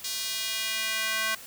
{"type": "tone with high-pass filter sweep", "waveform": "square", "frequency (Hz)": 220, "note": "A3", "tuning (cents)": 0, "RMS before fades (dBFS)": -30, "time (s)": [0.04, 1.35], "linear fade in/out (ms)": 5, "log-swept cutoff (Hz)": [4500, 1500], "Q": 1.3, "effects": ["white hiss -45 dBFS RMS until 1.46 s"]}